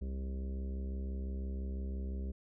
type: harmonic tone with a mistuned harmonic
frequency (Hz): 65.9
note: C2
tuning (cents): +13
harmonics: 1 / 3 / 4 / 5 / 6 / 7 / 8 / 9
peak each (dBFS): -36 / -45 / -54 / -57 / -52 / -62 / -60 / -64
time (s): 0.01-2.32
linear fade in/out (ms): 10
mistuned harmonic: 9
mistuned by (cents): +54
effects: none